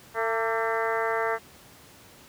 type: harmonic tone with a mistuned harmonic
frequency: 225 Hz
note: A3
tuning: 39 cents sharp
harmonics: 2 / 3 / 4 / 5 / 6 / 7 / 8 / 9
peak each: -29 / -31 / -32 / -33 / -34 / -34 / -35 / -36 dBFS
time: 0.14-1.39 s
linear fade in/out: 50 ms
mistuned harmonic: 5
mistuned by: +49 cents
effects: pink hiss -51 dBFS RMS until 2.28 s + high-pass 80 Hz 12 dB/octave